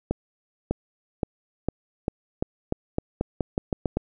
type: accelerating click train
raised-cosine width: 2 ms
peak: -10 dBFS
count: 14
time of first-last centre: 0.11-3.97 s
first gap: 600 ms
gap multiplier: 0.87
effects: none